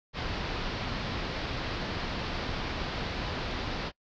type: low-pass noise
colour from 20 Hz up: pink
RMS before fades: -34 dBFS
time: 0.13-3.92 s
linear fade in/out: 50 ms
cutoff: 5000 Hz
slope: 48 dB/octave
effects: noise-tail reverb RT60 0.1 s tail -23 dB re dry